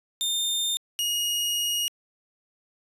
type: tone pair in turn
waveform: sawtooth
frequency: 3624 / 2876 Hz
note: A#7 / F#7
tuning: -50 / -50 cents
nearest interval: major third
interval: 400 cents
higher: first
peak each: -21 dBFS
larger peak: neither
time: 0.21-0.77 / 0.99-1.88 s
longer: second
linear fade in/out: 0 ms
effects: resampled to 32000 Hz